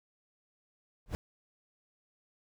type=noise with exponential growth; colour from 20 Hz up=brown; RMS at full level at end=-27 dBFS; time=1.06-1.15 s; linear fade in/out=0 ms; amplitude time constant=19 ms; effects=none